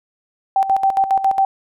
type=tone with tremolo; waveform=sine; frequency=777 Hz; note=G5; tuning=16 cents flat; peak=-11 dBFS; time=0.56-1.45 s; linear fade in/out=2 ms; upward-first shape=square; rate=7.3 Hz; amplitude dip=70%; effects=none

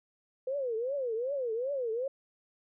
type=tone with vibrato; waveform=sine; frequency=502 Hz; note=B4; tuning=28 cents sharp; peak=-30 dBFS; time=0.47-2.08 s; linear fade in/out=5 ms; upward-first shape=triangle; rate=2.6 Hz; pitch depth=260 cents each way; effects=none

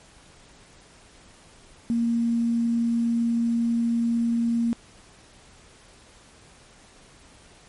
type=tone with quantisation; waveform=sine; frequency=233.1 Hz; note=A#3; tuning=in tune; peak=-20 dBFS; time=1.9-4.73 s; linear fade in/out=0 ms; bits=8; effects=pink hiss -52 dBFS RMS until 7.68 s + MP3 48 kbps

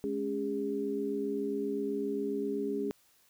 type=tone cluster; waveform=sine; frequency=210.4 / 278 / 406.9 Hz; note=G#3 / C#4 / G#4; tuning=+23 / +5 / -35 cents; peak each=-38 / -35 / -33 dBFS; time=0.04-2.91 s; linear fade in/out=0 ms; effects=white hiss -66 dBFS RMS until 3.29 s

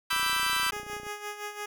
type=chord; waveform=20% pulse; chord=E minor seventh; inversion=second; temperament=equal; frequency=987.8 / 1174.7 / 1318.5 / 1568 Hz; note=B5 / D6 / E6 / G6; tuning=0 / 0 / 0 / 0 cents; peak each=-27 / -30 / -25 / -25 dBFS; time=0.1-0.71 s; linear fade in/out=10 ms
type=click train; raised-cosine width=2 ms; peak=-33 dBFS; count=29; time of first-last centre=0.13-1.066 s; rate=29.9 Hz
type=tone with tremolo; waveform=10% pulse; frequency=415.3 Hz; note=G#4; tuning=in tune; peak=-25 dBFS; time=0.72-1.66 s; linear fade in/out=5 ms; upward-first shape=sine; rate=5.8 Hz; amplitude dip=65%
effects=none

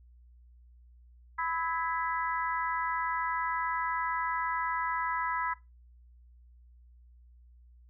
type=harmonic tone with a mistuned harmonic; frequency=331.5 Hz; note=E4; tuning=10 cents sharp; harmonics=3 / 4 / 5 / 6; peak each=-33 / -35 / -37 / -39 dBFS; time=1.38-5.54 s; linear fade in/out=10 ms; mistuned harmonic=4; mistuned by=-37 cents; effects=noise-tail reverb RT60 0.2 s tail -17 dB re dry + added 60 Hz sine -54 dBFS peak until 7.89 s

